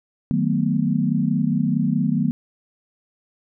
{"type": "chord", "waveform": "sine", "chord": "B dominant seventh", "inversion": "first", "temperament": "just", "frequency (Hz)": [154.34, 185.21, 222.2, 246.9], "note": ["D#3", "F#3", "A3", "B3"], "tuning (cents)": [-14, 2, 17, 0], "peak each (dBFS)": -23, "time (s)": [0.31, 2.31], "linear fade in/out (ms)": 0, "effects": []}